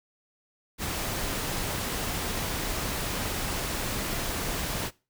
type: noise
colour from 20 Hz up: pink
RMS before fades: -31 dBFS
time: 0.78-4.91 s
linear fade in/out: 50 ms
effects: noise-tail reverb RT60 0.3 s tail -21 dB re dry